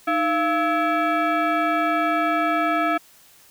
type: tone with frequency modulation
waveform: sine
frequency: 309.7 Hz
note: D#4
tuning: 8 cents flat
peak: -18 dBFS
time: 0.07-2.98 s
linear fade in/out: 10 ms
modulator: 997 Hz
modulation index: 1.6
effects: white hiss -52 dBFS RMS until 3.5 s